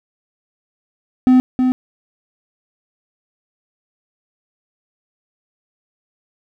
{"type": "tone with echo", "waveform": "triangle", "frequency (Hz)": 255, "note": "C4", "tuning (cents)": -44, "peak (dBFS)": -5, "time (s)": [1.27, 1.4], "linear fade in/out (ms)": 0, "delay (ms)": 320, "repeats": 1, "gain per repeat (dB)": -5, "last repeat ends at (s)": 1.72, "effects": []}